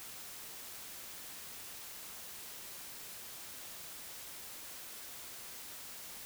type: silence
effects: white hiss -48 dBFS RMS until 6.25 s